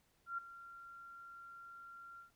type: tone with ADSR envelope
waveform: sine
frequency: 1379 Hz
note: F6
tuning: 22 cents flat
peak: -36 dBFS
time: 0.26-2.31 s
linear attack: 120 ms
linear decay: 8 ms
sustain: -15 dB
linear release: 120 ms
effects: pink hiss -75 dBFS RMS until 2.35 s